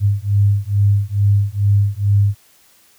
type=beating tone pair; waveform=sine; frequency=100.1 / 102.4 Hz; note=G2 / G#2; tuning=+37 / -24 cents; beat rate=2.3 Hz; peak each=-15 dBFS; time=0-2.35 s; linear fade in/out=50 ms; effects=white hiss -52 dBFS RMS until 2.98 s